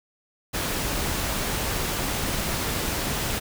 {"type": "noise", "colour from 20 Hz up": "pink", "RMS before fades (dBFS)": -27, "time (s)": [0.53, 3.4], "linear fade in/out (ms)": 20, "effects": []}